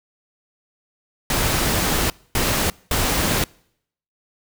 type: noise bursts at uneven times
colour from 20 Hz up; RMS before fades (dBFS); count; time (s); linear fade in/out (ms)
pink; -20; 3; 1.3-2.1 / 2.35-2.7 / 2.91-3.44; 2
effects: noise-tail reverb RT60 0.7 s tail -26 dB re dry